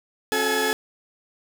sawtooth tone cluster, 270.7 / 361 / 434.6 / 839 / 1695 Hz, C#4 / F#4 / A4 / G#5 / G#6, -41 / -43 / -21 / +17 / +35 cents, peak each -26 / -28 / -20 / -27 / -22 dBFS, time 0.32-0.73 s, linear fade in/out 0 ms, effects none

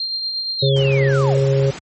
sine tone with tremolo, 4186 Hz, C8, in tune, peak -19 dBFS, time 0-0.69 s, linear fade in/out 2 ms, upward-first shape triangle, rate 8.5 Hz, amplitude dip 40%
sine linear sweep, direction down, 3951 to 440 Hz, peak -23 dBFS, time 0.59-1.38 s, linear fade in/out 5 ms
harmonic tone, 136.1 Hz, C#3, 31 cents flat, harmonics 1 / 3 / 4, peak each -14 / -19 / -20 dBFS, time 0.62-1.71 s, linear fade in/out 10 ms
pink noise, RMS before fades -32 dBFS, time 0.76-1.79 s, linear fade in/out 5 ms
effects high-pass 80 Hz 12 dB/octave + MP3 32 kbps

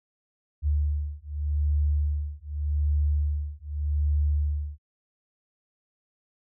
sine beating tone pair, 73.42 / 74.26 Hz, D2 / D2, 0 / +20 cents, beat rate 0.84 Hz, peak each -26 dBFS, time 0.62-4.79 s, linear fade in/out 50 ms, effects none

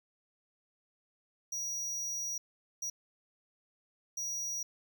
square tone bursts at uneven times, 5780 Hz, F#8, 41 cents flat, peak -35 dBFS, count 3, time 1.52-2.38 / 2.82-2.9 / 4.17-4.63 s, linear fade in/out 5 ms, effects none

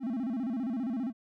triangle tone with vibrato, 244.2 Hz, B3, 19 cents flat, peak -28 dBFS, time 0-1.13 s, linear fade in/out 50 ms, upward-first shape square, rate 15 Hz, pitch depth 160 cents each way, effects none

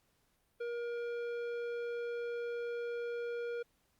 sine tone with tanh clipping, 474.3 Hz, A#4, 30 cents sharp, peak -38 dBFS, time 0.6-3.63 s, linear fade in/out 10 ms, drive 12 dB, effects pink hiss -75 dBFS RMS until 3.99 s + Opus 48 kbps

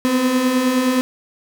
35% pulse beating tone pair, 246.9 / 256.5 Hz, B3 / C4, 0 / -34 cents, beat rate 9.6 Hz, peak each -22 / -14 dBFS, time 0.05-1.01 s, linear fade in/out 0 ms, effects none

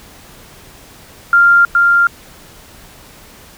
sine tone with echo, 1394 Hz, F6, 4 cents flat, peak -5 dBFS, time 1.33-1.65 s, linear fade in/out 2 ms, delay 420 ms, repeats 1, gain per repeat -2 dB, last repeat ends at 2.07 s, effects pink hiss -40 dBFS RMS until 3.57 s

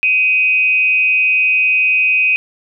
sine tone with frequency modulation, 2511 Hz, D#7, 15 cents sharp, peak -10 dBFS, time 0.03-2.36 s, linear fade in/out 0 ms, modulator 209 Hz, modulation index 0.43, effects none

